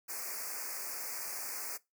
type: band-stop noise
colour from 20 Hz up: white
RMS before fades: -40 dBFS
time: 0.08-1.78 s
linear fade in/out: 20 ms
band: 2500 to 4600 Hz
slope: 96 dB/octave
effects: noise-tail reverb RT60 0.2 s tail -20 dB re dry + high-pass 400 Hz 12 dB/octave